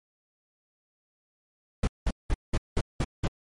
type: noise bursts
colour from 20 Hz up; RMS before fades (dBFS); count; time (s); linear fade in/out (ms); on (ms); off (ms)
brown; -23; 7; 1.83-3.278; 5; 44; 190
effects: MP3 48 kbps